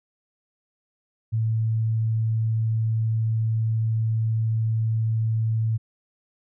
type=tone; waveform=sine; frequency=111.6 Hz; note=A2; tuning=25 cents sharp; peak=-20 dBFS; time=1.32-5.78 s; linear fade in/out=20 ms; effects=none